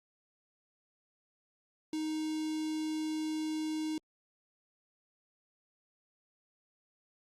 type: tone with notch filter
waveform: square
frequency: 311.8 Hz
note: D#4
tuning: 4 cents sharp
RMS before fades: -35 dBFS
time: 1.93-3.98 s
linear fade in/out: 2 ms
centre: 1300 Hz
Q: 0.51
effects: low-pass 8000 Hz 12 dB/octave + Opus 48 kbps